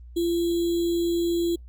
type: tone with sample-and-hold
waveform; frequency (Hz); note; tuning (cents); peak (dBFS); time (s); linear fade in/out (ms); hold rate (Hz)
sine; 341.4; F4; -39; -21; 0.16-1.56; 10; 3675
effects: added 60 Hz sine -41 dBFS peak until 1.68 s + Opus 32 kbps